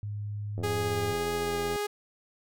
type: tone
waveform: sine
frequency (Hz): 103.7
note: G#2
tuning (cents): -2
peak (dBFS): -32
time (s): 0.03-1.13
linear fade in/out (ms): 0
type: click train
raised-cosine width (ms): 2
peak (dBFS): -25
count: 102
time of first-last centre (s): 0.58-1.76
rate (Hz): 85.6
type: tone with vibrato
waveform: sawtooth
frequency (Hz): 412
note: G#4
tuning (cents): -14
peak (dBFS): -25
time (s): 0.63-1.87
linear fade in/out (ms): 10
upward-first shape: triangle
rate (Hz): 1.8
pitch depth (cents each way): 11
effects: none